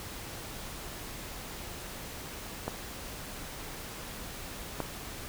clicks, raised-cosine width 1 ms, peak -17 dBFS, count 2, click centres 2.68 / 4.803 s, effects pink hiss -42 dBFS RMS until 5.28 s

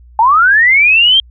sine linear sweep, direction up, 850 to 3222 Hz, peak -5 dBFS, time 0.19-1.2 s, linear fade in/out 2 ms, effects added 60 Hz sine -37 dBFS peak until 1.3 s

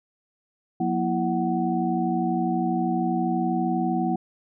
sine tone cluster, 178.6 / 238.3 / 330.6 / 746 Hz, F3 / A#3 / E4 / F#5, +39 / +38 / +5 / +14 cents, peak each -27 dBFS, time 0.8-4.16 s, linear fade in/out 5 ms, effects none

